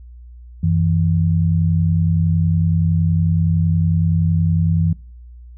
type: tone pair together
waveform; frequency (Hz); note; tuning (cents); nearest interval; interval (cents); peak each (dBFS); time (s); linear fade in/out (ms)
sine; 92.22 / 163; F#2 / E3; -5 / -19; minor seventh; 986; -16; 0.63-4.93; 5
effects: noise-tail reverb RT60 0.5 s tail -24 dB re dry + added 60 Hz sine -36 dBFS peak until 5.57 s